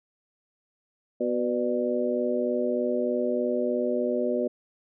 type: harmonic tone with a mistuned harmonic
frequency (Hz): 123.47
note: B2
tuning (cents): 0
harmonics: 2 / 3 / 4 / 5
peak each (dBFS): -29 / -29 / -29 / -29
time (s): 1.2-4.48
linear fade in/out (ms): 10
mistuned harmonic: 5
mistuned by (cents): -58
effects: none